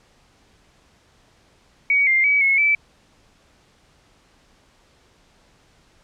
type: tone with pitch steps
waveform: sine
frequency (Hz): 2254 / 2105 / 2277 / 2183 / 2315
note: C#7 / C7 / C#7 / C#7 / D7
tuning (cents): +28 / +10 / +46 / -27 / -25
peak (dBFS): -14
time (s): 1.9-2.75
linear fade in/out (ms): 2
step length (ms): 170
effects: pink hiss -57 dBFS RMS until 6.03 s + low-pass 7000 Hz 12 dB/octave